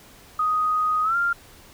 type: tone with pitch glide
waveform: sine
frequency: 1248 to 1392.8 Hz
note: D#6 to F6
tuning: +5 to -5 cents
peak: -19 dBFS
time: 0.39-1.33 s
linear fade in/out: 5 ms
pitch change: +190 cents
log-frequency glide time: 1.03-1.16 s
effects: pink hiss -49 dBFS RMS until 1.73 s